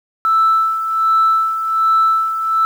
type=tone with tremolo; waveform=sine; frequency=1320 Hz; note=E6; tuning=2 cents sharp; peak=-8 dBFS; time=0.25-2.65 s; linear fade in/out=0 ms; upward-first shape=sine; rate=1.3 Hz; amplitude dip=65%; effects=tanh soft clip ceiling -6 dBFS + 7-bit